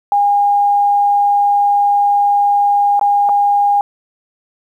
sine tone with dropouts, 813 Hz, G#5, 37 cents flat, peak -9 dBFS, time 0.12-3.81 s, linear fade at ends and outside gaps 1 ms, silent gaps 2.995-3.012 / 3.29-3.293 s, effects 8-bit

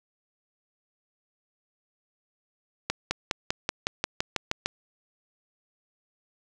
accelerating click train, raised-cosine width 0.2 ms, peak -8 dBFS, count 11, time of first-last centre 2.9-4.66 s, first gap 210 ms, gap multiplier 0.96, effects none

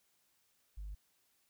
sine tone, 50.4 Hz, G1, 49 cents sharp, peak -40 dBFS, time 0.77-0.95 s, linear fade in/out 10 ms, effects tanh soft clip ceiling -39 dBFS + white hiss -75 dBFS RMS until 1.49 s

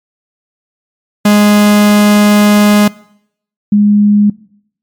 45% pulse / sine tone pair in turn, 207.7 / 206.6 Hz, G#3 / G#3, 0 / -9 cents, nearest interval unison, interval 9 cents, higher first, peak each -4 dBFS, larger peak neither, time 1.25-2.88 / 3.72-4.3 s, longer first, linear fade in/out 5 ms, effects noise-tail reverb RT60 0.7 s tail -22 dB re dry + MP3 96 kbps

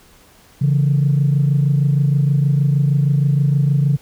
sine tone pair together, 139.5 / 165.9 Hz, C#3 / E3, +11 / +11 cents, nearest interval minor third, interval 300 cents, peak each -12 / -18 dBFS, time 0.61-3.97 s, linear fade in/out 10 ms, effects tanh soft clip ceiling -7 dBFS + pink hiss -49 dBFS RMS until 4.01 s

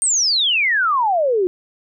sine exponential sweep, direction down, 8870 to 349.2 Hz, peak -14 dBFS, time 0.02-1.47 s, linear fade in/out 0 ms, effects none

